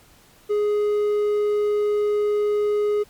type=tone; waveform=triangle; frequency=416.6 Hz; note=G#4; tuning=5 cents sharp; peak=-16 dBFS; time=0.49-3.04 s; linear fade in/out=20 ms; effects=pink hiss -53 dBFS RMS until 3.09 s + MP3 96 kbps